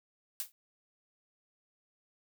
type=noise with exponential decay; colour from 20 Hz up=blue; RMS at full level=-32 dBFS; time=0.4-0.52 s; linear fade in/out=0 ms; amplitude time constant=25 ms; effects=none